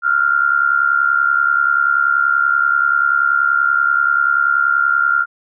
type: tone with amplitude modulation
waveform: sine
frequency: 1396.9 Hz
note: F6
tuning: in tune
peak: -8 dBFS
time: 0.02-5.26 s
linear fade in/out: 50 ms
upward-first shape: sine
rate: 70.4 Hz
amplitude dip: 80%
effects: none